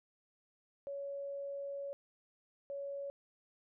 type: tone bursts at uneven times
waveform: sine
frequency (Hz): 560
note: C#5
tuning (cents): +18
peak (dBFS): -39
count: 2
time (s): 0.87-1.93 / 2.7-3.1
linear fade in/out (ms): 0
effects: none